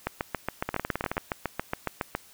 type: two click trains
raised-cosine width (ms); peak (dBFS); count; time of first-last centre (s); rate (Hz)
0.5; -13 / -12; 10 / 16; 0.69-1.169 / 0.07-2.15; 18.8 / 7.21
effects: white hiss -54 dBFS RMS until 2.33 s